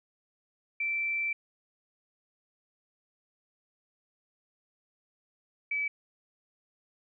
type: tone pair in turn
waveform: sine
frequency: 2336 / 2297 Hz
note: D7 / D7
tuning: -10 / -39 cents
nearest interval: unison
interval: 29 cents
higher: first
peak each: -28 dBFS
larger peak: neither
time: 0.8-1.33 / 5.71-5.88 s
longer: first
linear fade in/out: 5 ms
effects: none